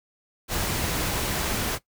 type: noise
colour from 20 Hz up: pink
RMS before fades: -27 dBFS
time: 0.48-1.79 s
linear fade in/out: 50 ms
effects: noise-tail reverb RT60 0.1 s tail -17 dB re dry